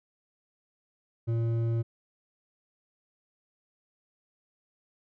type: tone with hard clipping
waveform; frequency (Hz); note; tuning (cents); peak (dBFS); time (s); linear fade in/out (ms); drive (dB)
sine; 115.2; A#2; -20; -27; 1.27-1.83; 20; 8
effects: none